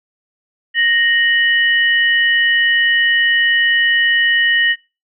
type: tone pair together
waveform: sine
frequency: 1864.7 / 2960 Hz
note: A#6 / F#7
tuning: 0 / 0 cents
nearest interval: minor sixth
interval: 800 cents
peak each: -12 / -17 dBFS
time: 0.74-4.76 s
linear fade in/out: 50 ms
effects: noise-tail reverb RT60 0.3 s tail -23 dB re dry